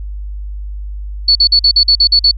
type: tone bursts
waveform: sine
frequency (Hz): 4435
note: C#8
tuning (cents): 0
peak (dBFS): -5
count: 9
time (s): 1.28-2.313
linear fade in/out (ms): 5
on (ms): 73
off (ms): 47
effects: added 50 Hz sine -21 dBFS peak until 2.37 s